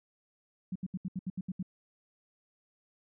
sine tone bursts, 185 Hz, F#3, in tune, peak -32 dBFS, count 9, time 0.72-1.628 s, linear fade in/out 5 ms, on 36 ms, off 73 ms, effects none

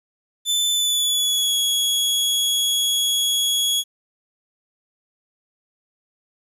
sawtooth tone with pitch glide, 3520 to 3344 Hz, A7 to G#7, 0 to +11 cents, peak -15 dBFS, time 0.45-3.84 s, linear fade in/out 50 ms, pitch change -89 cents, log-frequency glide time 0.72-1.55 s, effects resampled to 32000 Hz + 9-bit

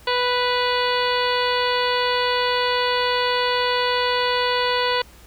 harmonic tone with a mistuned harmonic, 493.9 Hz, B4, in tune, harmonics 1 / 2 / 3 / 4 / 5 / 6 / 7 / 8 / 9, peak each -23 / -23 / -28 / -29 / -32 / -29 / -30 / -34 / -30 dBFS, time 0.07-5.02 s, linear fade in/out 5 ms, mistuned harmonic 6, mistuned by -26 cents, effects added 60 Hz sine -49 dBFS peak until 5.26 s + pink hiss -49 dBFS RMS until 5.26 s

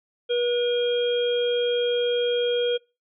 harmonic tone with a mistuned harmonic, 483 Hz, B4, 39 cents flat, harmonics 1 / 3 / 5 / 7, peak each -21 / -37 / -39 / -29 dBFS, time 0.29-2.78 s, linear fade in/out 20 ms, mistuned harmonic 7, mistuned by -68 cents, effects noise-tail reverb RT60 0.3 s tail -26 dB re dry

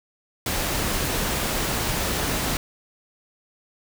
pink noise, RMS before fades -25 dBFS, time 0.46-2.57 s, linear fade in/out 2 ms, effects none

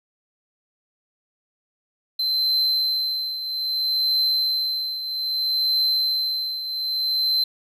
triangle tone with tremolo, 4087 Hz, C8, 41 cents flat, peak -16 dBFS, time 2.19-7.44 s, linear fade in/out 5 ms, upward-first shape triangle, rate 0.62 Hz, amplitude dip 70%, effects none

